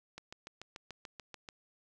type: click train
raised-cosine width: 0.2 ms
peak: -28 dBFS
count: 10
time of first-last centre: 0.18-1.488 s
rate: 6.88 Hz
effects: none